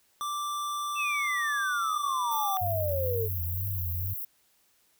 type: tone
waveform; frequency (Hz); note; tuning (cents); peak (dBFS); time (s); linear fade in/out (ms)
square; 1174.7; D6; 0; -31; 0.21-2.57; 0
type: exponential sweep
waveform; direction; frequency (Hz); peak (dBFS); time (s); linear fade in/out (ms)
sine; down; 2700 to 427.1; -28; 0.95-3.29; 50
type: high-pass noise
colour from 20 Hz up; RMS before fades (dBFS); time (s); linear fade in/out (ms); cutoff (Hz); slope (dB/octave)
white; -36; 2.31-4.25; 5; 12000; 96
type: tone with vibrato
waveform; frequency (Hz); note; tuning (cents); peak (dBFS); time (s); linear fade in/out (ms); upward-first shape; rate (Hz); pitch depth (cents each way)
sine; 92.2; F#2; -6; -30; 2.61-4.14; 10; triangle; 2.1; 150
effects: white hiss -67 dBFS RMS until 4.99 s